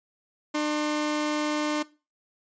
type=tone pair together; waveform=sawtooth; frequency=300 / 1069.1 Hz; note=D4 / C6; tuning=+37 / +37 cents; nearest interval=octave + minor seventh; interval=2200 cents; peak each=-21 / -31 dBFS; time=0.54-1.83 s; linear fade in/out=10 ms; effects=noise-tail reverb RT60 0.3 s tail -19 dB re dry + resampled to 16000 Hz